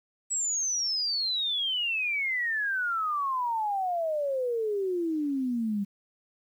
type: exponential sweep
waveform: sine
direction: down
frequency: 7902 to 196 Hz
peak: -26 dBFS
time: 0.3-5.85 s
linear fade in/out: 20 ms
effects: 10-bit